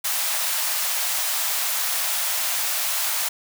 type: high-pass noise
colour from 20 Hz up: white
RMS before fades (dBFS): -24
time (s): 0.04-3.29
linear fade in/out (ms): 10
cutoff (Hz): 590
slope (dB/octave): 48
effects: none